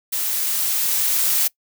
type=noise with level ramp; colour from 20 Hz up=blue; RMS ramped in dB=-23 to -18 dBFS; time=0.12-1.48 s; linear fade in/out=10 ms; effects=noise-tail reverb RT60 0.1 s tail -23 dB re dry